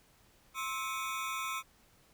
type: ring-modulated tone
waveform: 25% pulse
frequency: 1183 Hz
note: D6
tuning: 12 cents sharp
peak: -28 dBFS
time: 0.54-1.63 s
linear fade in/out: 50 ms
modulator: 125 Hz
effects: pink hiss -65 dBFS RMS until 2.13 s